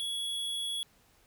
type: tone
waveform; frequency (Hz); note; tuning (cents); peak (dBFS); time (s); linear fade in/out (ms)
square; 3362; G#7; +20; -33; 0-0.83; 0
effects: pink hiss -65 dBFS RMS until 1.26 s